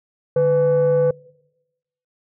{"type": "tone pair together", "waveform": "sine", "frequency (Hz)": [147.45, 500], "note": ["D3", "B4"], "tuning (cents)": [7, 21], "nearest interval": "octave + major sixth", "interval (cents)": 2114, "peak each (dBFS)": [-20, -12], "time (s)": [0.36, 1.11], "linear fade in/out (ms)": 5, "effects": ["noise-tail reverb RT60 1.0 s tail -26 dB re dry", "tanh soft clip ceiling -11 dBFS"]}